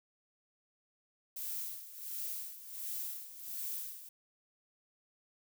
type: noise with tremolo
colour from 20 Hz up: violet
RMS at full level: -39 dBFS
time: 1.36-4.09 s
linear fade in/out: 5 ms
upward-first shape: sine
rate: 1.4 Hz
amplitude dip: 75%
effects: none